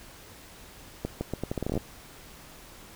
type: accelerating click train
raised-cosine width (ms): 2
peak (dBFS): -16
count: 14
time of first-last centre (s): 1.05-1.776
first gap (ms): 160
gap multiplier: 0.79
effects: pink hiss -49 dBFS RMS until 2.95 s